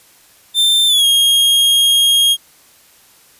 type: tone with pitch glide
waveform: 45% pulse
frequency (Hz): 3574 to 3258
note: A7 to G#7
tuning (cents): +26 to -34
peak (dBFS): -9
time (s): 0.54-2.37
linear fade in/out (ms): 50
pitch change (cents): -160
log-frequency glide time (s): 0.87-1.05
effects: white hiss -48 dBFS RMS until 3.39 s + resampled to 32000 Hz